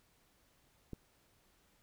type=click; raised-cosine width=3 ms; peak=-30 dBFS; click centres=0.933 s; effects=pink hiss -71 dBFS RMS until 1.82 s